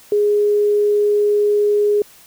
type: tone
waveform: sine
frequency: 414.6 Hz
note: G#4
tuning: 3 cents flat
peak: -12 dBFS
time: 0.12-2.02 s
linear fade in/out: 2 ms
effects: white hiss -46 dBFS RMS until 2.26 s